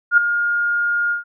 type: tone with ADSR envelope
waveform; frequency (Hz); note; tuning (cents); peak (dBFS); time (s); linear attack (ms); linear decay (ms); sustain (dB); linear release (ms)
sine; 1419; F6; +27; -6; 0.11-1.24; 65; 7; -10; 130
effects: none